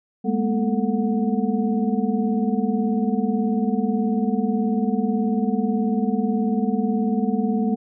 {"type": "tone cluster", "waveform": "sine", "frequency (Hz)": [203.8, 222.1, 242.1, 444.2, 734], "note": ["G#3", "A3", "B3", "A4", "F#5"], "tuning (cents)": [-32, 16, -34, 16, -14], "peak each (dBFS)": [-23, -23, -25, -29, -32], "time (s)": [0.24, 7.76], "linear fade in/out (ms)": 20, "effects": []}